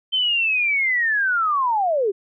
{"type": "linear sweep", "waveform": "sine", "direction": "down", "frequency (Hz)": [3113, 370], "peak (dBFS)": -17, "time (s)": [0.12, 2.12], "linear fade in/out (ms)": 20, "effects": []}